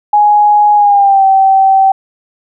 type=tone with pitch glide; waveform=sine; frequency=833 to 772.7 Hz; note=G#5 to G5; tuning=+5 to -25 cents; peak=-4 dBFS; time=0.13-1.92 s; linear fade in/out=5 ms; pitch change=-130 cents; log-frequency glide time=0.75-1.25 s; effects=none